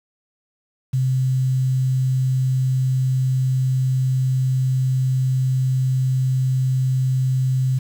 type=tone with quantisation; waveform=sine; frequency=130 Hz; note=C3; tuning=11 cents flat; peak=-16 dBFS; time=0.93-7.79 s; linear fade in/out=10 ms; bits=7; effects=none